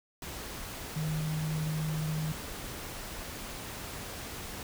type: tone in noise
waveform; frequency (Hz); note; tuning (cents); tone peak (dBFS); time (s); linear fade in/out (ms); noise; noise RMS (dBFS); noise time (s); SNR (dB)
sine; 155.56; D#3; 0; -30; 0.96-2.32; 2; pink; -41; 0.22-4.63; +8
effects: none